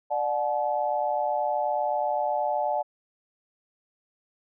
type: tone cluster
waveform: sine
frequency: 593 / 732 / 860 Hz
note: D5 / F#5 / A5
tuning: +17 / -19 / -40 cents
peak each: -28 dBFS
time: 0.1-2.83 s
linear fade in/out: 20 ms
effects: none